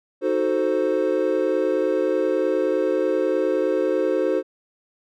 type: chord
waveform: triangle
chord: D# diminished seventh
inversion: none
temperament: equal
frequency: 311.1 / 370 / 440 / 523.3 Hz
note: D#4 / F#4 / A4 / C5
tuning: 0 / 0 / 0 / 0 cents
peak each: -24 / -22 / -23 / -21 dBFS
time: 0.21-4.43 s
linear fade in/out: 50 ms
effects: none